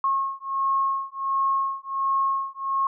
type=beating tone pair; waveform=sine; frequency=1085 / 1086.4 Hz; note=C#6 / C#6; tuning=-37 / -35 cents; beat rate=1.4 Hz; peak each=-25 dBFS; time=0.04-2.87 s; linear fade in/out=2 ms; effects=none